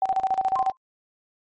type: tone with tremolo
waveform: sine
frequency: 765 Hz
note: G5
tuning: 42 cents flat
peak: -18 dBFS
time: 0.02-0.72 s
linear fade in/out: 2 ms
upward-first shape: square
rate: 14 Hz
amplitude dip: 80%
type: tone with exponential decay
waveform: sine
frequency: 1046.5 Hz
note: C6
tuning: in tune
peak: -20 dBFS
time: 0.56-0.77 s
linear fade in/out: 0 ms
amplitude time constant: 44 ms
effects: MP3 32 kbps